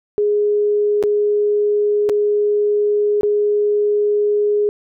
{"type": "tone with dropouts", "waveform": "sine", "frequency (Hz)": 415.3, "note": "G#4", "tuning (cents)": 0, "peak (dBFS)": -13, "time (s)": [0.18, 4.69], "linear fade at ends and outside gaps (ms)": 0, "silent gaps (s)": [[1.027, 1.037], [2.091, 2.096], [3.21, 3.232]], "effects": []}